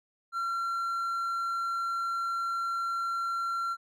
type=tone; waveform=triangle; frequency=1366 Hz; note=F6; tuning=39 cents flat; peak=-27 dBFS; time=0.32-3.77 s; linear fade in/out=50 ms; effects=none